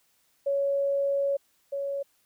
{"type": "tone pair in turn", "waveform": "sine", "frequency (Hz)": [558, 558], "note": ["C#5", "C#5"], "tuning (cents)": [11, 11], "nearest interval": "unison", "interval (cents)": 0, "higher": "neither", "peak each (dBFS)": [-23, -28], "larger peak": "first", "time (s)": [[0.46, 1.37], [1.72, 2.03]], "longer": "first", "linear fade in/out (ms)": 10, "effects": ["white hiss -68 dBFS RMS until 2.25 s"]}